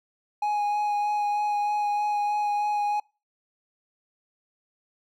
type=tone with vibrato; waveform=triangle; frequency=830.6 Hz; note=G#5; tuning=in tune; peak=-21 dBFS; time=0.42-3 s; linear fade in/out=5 ms; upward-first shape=sine; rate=3.2 Hz; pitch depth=12 cents each way; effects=noise-tail reverb RT60 0.3 s tail -25 dB re dry